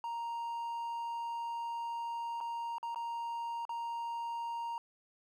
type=tone with dropouts; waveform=triangle; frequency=933 Hz; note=A#5; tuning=1 cent sharp; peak=-34 dBFS; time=0.04-4.78 s; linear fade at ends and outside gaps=1 ms; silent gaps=2.404-2.41 / 2.783-2.829 / 2.946-2.959 / 3.652-3.693 s; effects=none